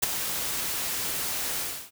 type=noise with ADSR envelope; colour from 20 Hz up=white; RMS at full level=-20 dBFS; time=0.02-1.91 s; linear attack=16 ms; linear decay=9 ms; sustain=-10 dB; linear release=320 ms; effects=none